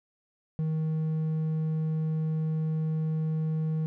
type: tone with hard clipping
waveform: sine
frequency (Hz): 157.7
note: D#3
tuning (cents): +24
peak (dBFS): -27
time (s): 0.59-3.86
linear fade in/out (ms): 0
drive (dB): 3
effects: none